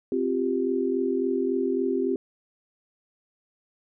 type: chord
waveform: sine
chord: C suspended fourth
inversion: none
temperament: just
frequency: 261.6 / 348.8 / 392.4 Hz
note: C4 / F4 / G4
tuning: 0 / -2 / +2 cents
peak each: -27 / -28 / -26 dBFS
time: 0.12-2.16 s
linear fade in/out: 2 ms
effects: none